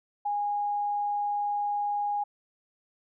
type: tone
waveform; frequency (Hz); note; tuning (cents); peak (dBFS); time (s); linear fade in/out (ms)
sine; 822; G#5; -18; -26; 0.25-2.24; 10
effects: none